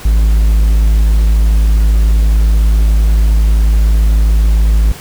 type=tone; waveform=triangle; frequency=53.6 Hz; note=A1; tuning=45 cents flat; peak=-4 dBFS; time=0.05-4.92 s; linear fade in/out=5 ms; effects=pink hiss -31 dBFS RMS until 5 s